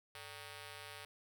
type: ring-modulated tone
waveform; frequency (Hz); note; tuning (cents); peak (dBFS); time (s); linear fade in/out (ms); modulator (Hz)
5% pulse; 340; F4; -46; -34; 0.15-1.05; 2; 242
effects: none